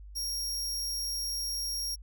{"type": "tone", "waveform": "sawtooth", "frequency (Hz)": 5588, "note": "F8", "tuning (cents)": 0, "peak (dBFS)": -29, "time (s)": [0.15, 1.96], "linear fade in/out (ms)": 20, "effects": ["added 50 Hz sine -44 dBFS peak until 2.02 s"]}